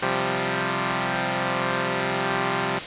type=chord; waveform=5% pulse; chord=C suspended fourth; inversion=none; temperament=equal; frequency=130.81 / 174.61 / 196 Hz; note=C3 / F3 / G3; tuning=0 / 0 / 0 cents; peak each=-16 dBFS; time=0.02-2.79 s; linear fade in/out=5 ms; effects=white hiss -32 dBFS RMS until 2.86 s + resampled to 8000 Hz